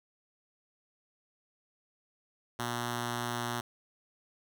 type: tone with notch filter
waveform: 5% pulse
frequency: 119.8 Hz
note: A#2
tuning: 48 cents sharp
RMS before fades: -35 dBFS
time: 2.59-3.61 s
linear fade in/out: 5 ms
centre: 510 Hz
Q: 1.7
effects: none